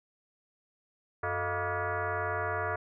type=tone with frequency modulation; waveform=sine; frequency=360 Hz; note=F#4; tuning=47 cents flat; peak=-29 dBFS; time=1.23-2.76 s; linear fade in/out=5 ms; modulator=266 Hz; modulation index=5.1; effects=none